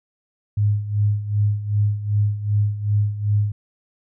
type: tone with tremolo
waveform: sine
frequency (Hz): 103.83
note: G#2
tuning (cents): 0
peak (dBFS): -14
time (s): 0.57-3.52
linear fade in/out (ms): 5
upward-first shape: sine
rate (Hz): 2.6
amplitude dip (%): 75
effects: none